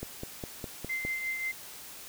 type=click train; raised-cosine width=2 ms; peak=-23 dBFS; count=6; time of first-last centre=0.03-1.05 s; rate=4.9 Hz
type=tone with tremolo; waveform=sine; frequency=2080 Hz; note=C7; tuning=11 cents flat; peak=-29 dBFS; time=0.89-1.52 s; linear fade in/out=10 ms; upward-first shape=triangle; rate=5.6 Hz; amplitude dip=50%
effects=white hiss -46 dBFS RMS until 2.08 s